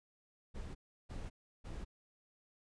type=noise bursts; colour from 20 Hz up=brown; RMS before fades=-44 dBFS; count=3; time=0.54-1.85 s; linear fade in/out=20 ms; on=210 ms; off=340 ms; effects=resampled to 22050 Hz